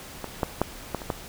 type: clicks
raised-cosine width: 1 ms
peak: -17 / -9 / -7 / -12 / -21 / -11 dBFS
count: 6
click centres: 0.243 / 0.432 / 0.616 / 0.947 / 1.018 / 1.102 s
effects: pink hiss -42 dBFS RMS until 1.28 s